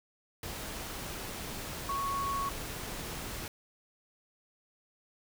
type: tone in noise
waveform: sine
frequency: 1108.7 Hz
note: C#6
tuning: in tune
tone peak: -31 dBFS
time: 1.89-2.49 s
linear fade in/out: 2 ms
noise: pink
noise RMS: -40 dBFS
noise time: 0.43-3.48 s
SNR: +6 dB
effects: none